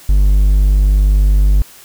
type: tone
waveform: triangle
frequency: 49.7 Hz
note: G1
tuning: 25 cents sharp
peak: -5 dBFS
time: 0.09-1.62 s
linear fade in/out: 0 ms
effects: white hiss -40 dBFS RMS until 1.84 s